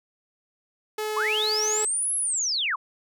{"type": "tone", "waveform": "sawtooth", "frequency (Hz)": 428.6, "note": "A4", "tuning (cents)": -45, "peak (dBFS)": -23, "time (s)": [0.98, 1.85], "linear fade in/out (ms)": 5}
{"type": "linear two-way sweep", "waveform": "sine", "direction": "up then down", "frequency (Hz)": [936, 11140, 936], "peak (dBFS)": -23, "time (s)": [1.16, 2.76], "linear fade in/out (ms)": 10, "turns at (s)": 2.15}
{"effects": []}